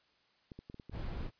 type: clicks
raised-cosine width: 3 ms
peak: -34 dBFS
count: 6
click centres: 0.518 / 0.59 / 0.699 / 0.744 / 0.798 / 0.896 s
type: noise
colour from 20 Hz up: brown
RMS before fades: -39 dBFS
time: 0.91-1.31 s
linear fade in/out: 50 ms
effects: white hiss -71 dBFS RMS until 1.39 s + resampled to 11025 Hz